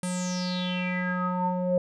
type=tone with low-pass filter sweep; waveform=square; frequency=181 Hz; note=F#3; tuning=38 cents flat; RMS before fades=-28 dBFS; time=0.03-1.78 s; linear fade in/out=2 ms; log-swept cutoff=9500 to 530 Hz; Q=8.1; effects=none